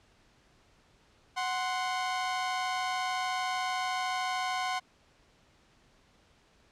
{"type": "tone pair together", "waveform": "sawtooth", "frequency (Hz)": [740, 1046.5], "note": ["F#5", "C6"], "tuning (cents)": [0, 0], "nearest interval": "tritone", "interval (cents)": 600, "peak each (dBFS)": [-28, -30], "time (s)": [1.36, 4.8], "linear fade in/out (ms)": 20, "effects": ["pink hiss -64 dBFS RMS until 6.71 s", "low-pass 6000 Hz 12 dB/octave"]}